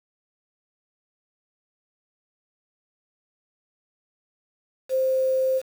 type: tone with quantisation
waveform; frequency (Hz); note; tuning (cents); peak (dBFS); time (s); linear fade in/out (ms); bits
sine; 523.3; C5; 0; -19; 4.89-5.62; 50; 7
effects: none